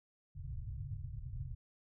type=low-pass noise; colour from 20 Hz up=white; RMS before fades=-43 dBFS; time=0.35-1.55 s; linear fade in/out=10 ms; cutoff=140 Hz; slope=96 dB/octave; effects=none